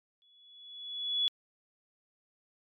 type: tone with exponential growth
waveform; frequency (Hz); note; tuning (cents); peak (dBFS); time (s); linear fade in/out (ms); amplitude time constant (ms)
sine; 3400; G#7; +40; -24; 0.22-1.28; 0; 230
effects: MP3 96 kbps